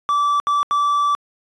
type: tone bursts at uneven times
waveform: triangle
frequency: 1160 Hz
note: D6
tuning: 22 cents flat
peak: -13 dBFS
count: 3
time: 0.09-0.4 / 0.47-0.63 / 0.71-1.15 s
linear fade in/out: 0 ms
effects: resampled to 22050 Hz